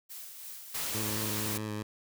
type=noise with tremolo; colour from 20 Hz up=blue; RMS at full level=-43 dBFS; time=0.09-1.1 s; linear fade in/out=20 ms; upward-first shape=triangle; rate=3.1 Hz; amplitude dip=45%
type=noise; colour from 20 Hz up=white; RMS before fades=-35 dBFS; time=0.74-1.58 s; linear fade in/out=10 ms
type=tone with vibrato; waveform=15% pulse; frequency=106.8 Hz; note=G#2; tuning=49 cents sharp; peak=-28 dBFS; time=0.94-1.83 s; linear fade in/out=10 ms; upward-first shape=square; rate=4.7 Hz; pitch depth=17 cents each way
effects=none